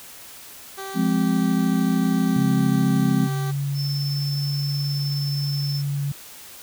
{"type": "tone", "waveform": "15% pulse", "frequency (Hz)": 388.3, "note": "G4", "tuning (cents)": -16, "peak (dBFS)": -25, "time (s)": [0.77, 3.52], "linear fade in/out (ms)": 20}
{"type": "chord", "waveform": "sine", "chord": "F minor", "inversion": "none", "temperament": "equal", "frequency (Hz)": [174.61, 207.7, 261.6], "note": ["F3", "Ab3", "C4"], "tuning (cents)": [0, 0, 0], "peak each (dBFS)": -22, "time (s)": [0.94, 3.29], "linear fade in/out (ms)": 50}
{"type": "tone with pitch glide", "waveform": "sine", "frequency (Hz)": [138.59, 141.99], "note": ["C#3", "C#3"], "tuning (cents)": [0, 42], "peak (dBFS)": -22, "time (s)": [2.36, 6.12], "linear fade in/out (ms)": 5, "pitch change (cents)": 42, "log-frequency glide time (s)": [2.7, 4.24]}
{"type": "tone with tremolo", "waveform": "triangle", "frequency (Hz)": 5290, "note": "E8", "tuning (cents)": 5, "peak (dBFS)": -27, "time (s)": [3.74, 5.83], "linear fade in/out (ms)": 50, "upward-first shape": "sine", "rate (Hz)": 19, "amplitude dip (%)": 35}
{"effects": ["white hiss -42 dBFS RMS until 6.62 s"]}